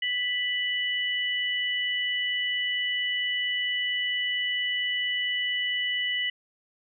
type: tone pair together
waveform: sine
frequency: 1975.6 / 2960 Hz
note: B6 / F#7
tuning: 0 / 0 cents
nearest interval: perfect fifth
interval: 700 cents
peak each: -28 dBFS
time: 0.02-6.3 s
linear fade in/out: 5 ms
effects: none